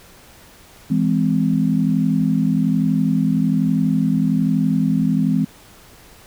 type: chord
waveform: sine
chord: E augmented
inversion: none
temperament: just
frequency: 164.81 / 206 / 257.5 Hz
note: E3 / G#3 / B#3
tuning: 0 / -14 / -28 cents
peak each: -19 dBFS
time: 0.9-5.45 s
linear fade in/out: 10 ms
effects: pink hiss -46 dBFS RMS until 6.26 s